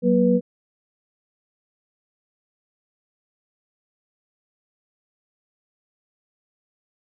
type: tone cluster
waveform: sine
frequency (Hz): 186.8 / 237.9 / 488.8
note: F#3 / A#3 / B4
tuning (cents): +17 / +35 / -18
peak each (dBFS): -19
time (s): 0.02-0.41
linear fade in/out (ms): 50
effects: none